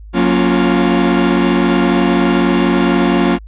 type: chord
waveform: 45% pulse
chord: Gb major seventh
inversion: none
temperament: equal with one note detuned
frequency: 182.24 / 233.1 / 277.2 / 349.2 Hz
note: Gb3 / Bb3 / Db4 / F4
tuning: -26 / 0 / 0 / 0 cents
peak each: -16 dBFS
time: 0.13-3.39 s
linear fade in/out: 50 ms
effects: added 52 Hz sine -31 dBFS peak until 3.47 s + resampled to 8000 Hz